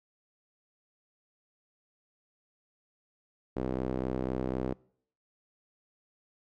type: tone with band-pass filter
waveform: sawtooth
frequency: 64 Hz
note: C2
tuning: 38 cents flat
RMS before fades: -33 dBFS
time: 3.56-4.74 s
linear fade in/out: 10 ms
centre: 380 Hz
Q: 1.3
effects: noise-tail reverb RT60 0.6 s tail -24 dB re dry

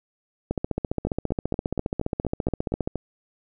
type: two click trains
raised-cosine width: 2 ms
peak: -11 / -14 dBFS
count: 36 / 9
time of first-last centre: 0.51-2.875 / 1.07-2.957 s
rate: 14.8 / 4.24 Hz
effects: none

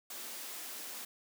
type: high-pass noise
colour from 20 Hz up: white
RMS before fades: -44 dBFS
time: 0.1-1.05 s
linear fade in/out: 5 ms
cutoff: 200 Hz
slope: 96 dB/octave
effects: none

